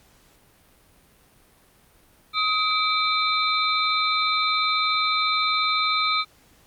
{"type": "tone cluster", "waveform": "sine", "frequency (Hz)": [1261, 2320, 3643, 4057], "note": ["D#6", "D7", "A#7", "B7"], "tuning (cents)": [23, -22, -41, 46], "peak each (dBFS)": [-23, -26, -27, -27], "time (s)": [2.33, 6.25], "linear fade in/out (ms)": 50, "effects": ["pink hiss -57 dBFS RMS until 6.66 s", "Opus 48 kbps"]}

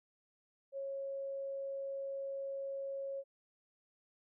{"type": "tone", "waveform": "sine", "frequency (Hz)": 548, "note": "C#5", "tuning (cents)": -20, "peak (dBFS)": -38, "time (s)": [0.72, 3.24], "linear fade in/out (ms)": 50, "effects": []}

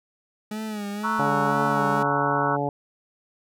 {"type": "tone with vibrato", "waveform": "40% pulse", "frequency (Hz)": 210.4, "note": "G#3", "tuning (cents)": 23, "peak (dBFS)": -28, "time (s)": [0.51, 2.03], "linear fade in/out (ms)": 5, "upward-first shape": "sine", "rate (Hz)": 2, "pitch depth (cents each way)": 69}
{"type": "chord", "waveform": "sine", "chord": "F# dominant seventh", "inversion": "first", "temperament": "equal", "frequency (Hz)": [932.3, 1108.7, 1318.5, 1480], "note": ["A#5", "C#6", "E6", "F#6"], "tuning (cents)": [0, 0, 0, 0], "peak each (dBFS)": [-28, -28, -28, -30], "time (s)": [1.03, 2.57], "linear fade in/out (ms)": 20}
{"type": "harmonic tone", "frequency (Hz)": 142.8, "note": "D3", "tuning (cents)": -48, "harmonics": [1, 2, 3, 4, 5, 6], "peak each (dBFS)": [-30, -30, -30, -30, -30, -30], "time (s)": [1.19, 2.69], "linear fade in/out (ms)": 2}
{"effects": []}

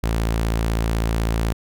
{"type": "tone", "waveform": "sawtooth", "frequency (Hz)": 56, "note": "A1", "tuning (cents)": 31, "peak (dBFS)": -15, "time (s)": [0.03, 1.53], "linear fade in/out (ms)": 10, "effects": []}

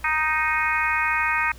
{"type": "harmonic tone", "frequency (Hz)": 311.1, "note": "D#4", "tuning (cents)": 0, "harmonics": [3, 4, 5, 6, 7, 8], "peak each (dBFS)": [-27, -27, -27, -27, -27, -27], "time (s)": [0.04, 1.52], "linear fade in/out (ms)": 5, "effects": ["added 60 Hz sine -42 dBFS peak until 1.58 s", "pink hiss -49 dBFS RMS until 1.58 s"]}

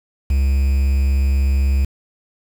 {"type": "tone with quantisation", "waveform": "triangle", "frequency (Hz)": 68.1, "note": "C#2", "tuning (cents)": -30, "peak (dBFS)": -11, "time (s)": [0.3, 1.85], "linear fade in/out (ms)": 5, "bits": 6, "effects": []}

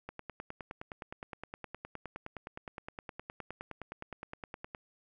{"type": "click train", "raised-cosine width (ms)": 0.5, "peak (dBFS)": -26, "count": 46, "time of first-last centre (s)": [0.09, 4.748], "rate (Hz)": 9.66, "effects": []}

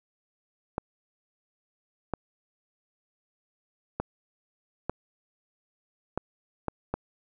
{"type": "clicks", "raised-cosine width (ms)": 1, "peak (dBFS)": -14, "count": 7, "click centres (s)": [0.781, 2.137, 4, 4.896, 6.176, 6.683, 6.94], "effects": []}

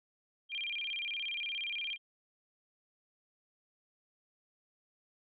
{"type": "tone with vibrato", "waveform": "sine", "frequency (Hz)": 2760, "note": "F7", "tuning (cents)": -21, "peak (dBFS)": -35, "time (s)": [0.49, 1.98], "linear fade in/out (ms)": 50, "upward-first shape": "square", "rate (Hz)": 17, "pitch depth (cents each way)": 250, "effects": []}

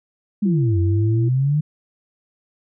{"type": "exponential two-way sweep", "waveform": "sine", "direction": "down then up", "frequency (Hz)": [216.2, 89.9, 154.3], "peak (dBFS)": -15, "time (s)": [0.42, 1.61], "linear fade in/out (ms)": 10, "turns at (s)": 0.79}
{"type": "tone with pitch glide", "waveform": "sine", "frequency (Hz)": [338.1, 335], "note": ["E4", "E4"], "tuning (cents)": [44, 28], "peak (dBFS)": -24, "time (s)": [0.45, 1.29], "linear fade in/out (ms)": 10, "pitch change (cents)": -16, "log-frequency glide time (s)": [0.56, 0.71]}
{"effects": []}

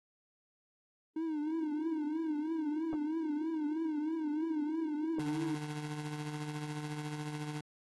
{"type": "tone with vibrato", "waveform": "triangle", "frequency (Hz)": 311.1, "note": "D#4", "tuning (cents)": 0, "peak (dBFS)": -31, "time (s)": [1.16, 5.55], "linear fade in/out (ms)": 5, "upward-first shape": "triangle", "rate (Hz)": 3.1, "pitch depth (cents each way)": 110}
{"type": "clicks", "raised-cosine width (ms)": 1, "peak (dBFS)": -31, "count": 2, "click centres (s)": [2.93, 2.937]}
{"type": "tone with tremolo", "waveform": "25% pulse", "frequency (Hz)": 150, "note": "D3", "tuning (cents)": 37, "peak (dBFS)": -32, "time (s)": [5.19, 7.61], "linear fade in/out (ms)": 5, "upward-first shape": "triangle", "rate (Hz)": 14, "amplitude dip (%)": 50}
{"effects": ["AAC 32 kbps"]}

